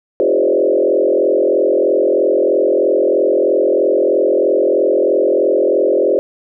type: tone with frequency modulation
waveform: sine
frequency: 462.3 Hz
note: A#4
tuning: 14 cents flat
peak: -10 dBFS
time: 0.2-6.19 s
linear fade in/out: 0 ms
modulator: 43.1 Hz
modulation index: 2.8
effects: none